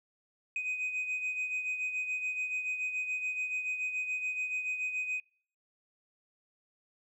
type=beating tone pair; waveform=sine; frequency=2503 / 2510 Hz; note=D#7 / D#7; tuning=+10 / +15 cents; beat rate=7 Hz; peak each=-31 / -38 dBFS; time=0.56-5.2 s; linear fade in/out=2 ms; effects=noise-tail reverb RT60 0.5 s tail -25 dB re dry + tanh soft clip ceiling -29 dBFS